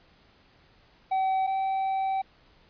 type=tone pair in turn; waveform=triangle; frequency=763 / 770.5 Hz; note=G5 / G5; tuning=-47 / -30 cents; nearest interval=unison; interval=17 cents; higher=second; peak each=-21 / -23 dBFS; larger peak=first; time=1.11-1.47 / 1.47-2.22 s; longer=second; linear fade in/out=10 ms; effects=pink hiss -60 dBFS RMS until 2.69 s + resampled to 11025 Hz